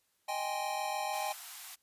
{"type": "chord", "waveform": "square", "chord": "Ab major seventh", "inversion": "second", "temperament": "equal", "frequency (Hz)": [622.3, 784, 830.6, 1046.5], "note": ["Eb5", "G5", "Ab5", "C6"], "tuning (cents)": [0, 0, 0, 0], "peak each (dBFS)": [-42, -38, -38, -44], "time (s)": [0.28, 1.33], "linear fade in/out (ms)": 10}
{"type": "high-pass noise", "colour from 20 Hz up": "white", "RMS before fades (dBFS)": -46, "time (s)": [1.12, 1.76], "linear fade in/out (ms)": 20, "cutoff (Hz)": 670, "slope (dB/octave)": 96}
{"effects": ["white hiss -75 dBFS RMS until 1.82 s", "resampled to 32000 Hz"]}